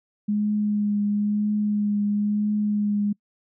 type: tone with vibrato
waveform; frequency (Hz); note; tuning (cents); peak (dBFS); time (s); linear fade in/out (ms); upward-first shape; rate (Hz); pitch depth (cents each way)
sine; 207.7; G#3; 0; -20; 0.28-3.13; 10; triangle; 1; 21
effects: noise-tail reverb RT60 0.1 s tail -26 dB re dry